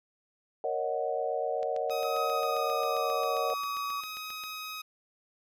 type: chord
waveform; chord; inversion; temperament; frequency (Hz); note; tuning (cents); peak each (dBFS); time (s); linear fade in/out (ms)
sine; D# minor seventh; second; equal; 466.2 / 554.4 / 622.3 / 740; A#4 / C#5 / D#5 / F#5; 0 / 0 / 0 / 0; -34; 0.64-3.54; 2
type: click train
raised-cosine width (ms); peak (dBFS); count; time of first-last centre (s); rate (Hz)
0.2; -29; 22; 1.63-4.437; 7.48
type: tone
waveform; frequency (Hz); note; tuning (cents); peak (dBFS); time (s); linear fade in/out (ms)
15% pulse; 1261; D#6; +23; -31; 1.9-4.82; 10
type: tone with pitch glide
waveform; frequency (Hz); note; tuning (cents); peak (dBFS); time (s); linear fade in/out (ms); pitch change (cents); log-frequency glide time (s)
sine; 1265 to 1140.1; D#6 to C#6; +28 to +48; -32; 2.04-4.01; 10; -180; 2.27-3.34
effects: none